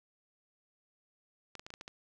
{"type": "clicks", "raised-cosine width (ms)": 0.2, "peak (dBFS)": -28, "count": 7, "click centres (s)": [1.553, 1.595, 1.665, 1.704, 1.739, 1.811, 1.879], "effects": []}